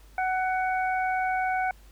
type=harmonic tone; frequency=746 Hz; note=F#5; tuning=14 cents sharp; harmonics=1 / 2 / 3; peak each=-25 / -31 / -35 dBFS; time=0.18-1.71 s; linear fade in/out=2 ms; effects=added 50 Hz sine -50 dBFS peak until 1.91 s + pink hiss -59 dBFS RMS until 1.91 s